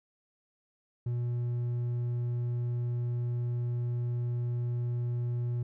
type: tone with hard clipping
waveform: sine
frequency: 120.7 Hz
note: B2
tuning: 39 cents flat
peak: -30 dBFS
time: 1.06-5.63 s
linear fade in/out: 5 ms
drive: 3 dB
effects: none